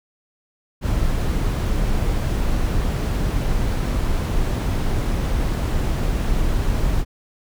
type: noise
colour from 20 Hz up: brown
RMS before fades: -20 dBFS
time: 0.81-7.05 s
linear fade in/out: 50 ms
effects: none